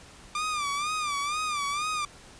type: tone with vibrato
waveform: sawtooth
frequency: 1190 Hz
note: D6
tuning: 22 cents sharp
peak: -24 dBFS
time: 0.35-2.05 s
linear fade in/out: 2 ms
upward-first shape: sine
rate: 2.1 Hz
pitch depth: 92 cents each way
effects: pink hiss -50 dBFS RMS until 2.39 s + resampled to 22050 Hz